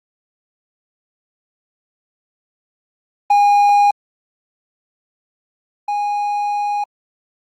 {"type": "tone pair in turn", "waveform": "triangle", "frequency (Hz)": [817, 823.6], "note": ["G#5", "G#5"], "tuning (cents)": [-29, -15], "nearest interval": "unison", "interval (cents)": 14, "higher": "second", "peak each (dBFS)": [-7, -15], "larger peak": "first", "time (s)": [[3.3, 3.91], [5.88, 6.84]], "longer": "second", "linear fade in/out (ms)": 5, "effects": ["Opus 24 kbps"]}